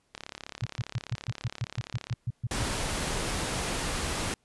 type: click train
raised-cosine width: 0.2 ms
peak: -21 dBFS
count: 70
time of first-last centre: 0.15-2.127 s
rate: 34.9 Hz
type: tone bursts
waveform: sine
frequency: 119.4 Hz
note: A#2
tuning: 42 cents sharp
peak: -26 dBFS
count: 13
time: 0.62-2.635 s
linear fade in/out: 5 ms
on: 35 ms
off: 130 ms
type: noise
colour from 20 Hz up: pink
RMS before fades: -31 dBFS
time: 2.51-4.34 s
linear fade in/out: 2 ms
effects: pink hiss -71 dBFS RMS until 4.44 s + resampled to 24000 Hz